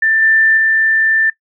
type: tone with level steps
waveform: sine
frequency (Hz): 1778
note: A6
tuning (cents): +18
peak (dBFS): -10 / -8 / -10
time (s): 0.02-1.3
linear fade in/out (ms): 5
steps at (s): 0.22 / 0.57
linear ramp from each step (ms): 2
effects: noise-tail reverb RT60 0.1 s tail -19 dB re dry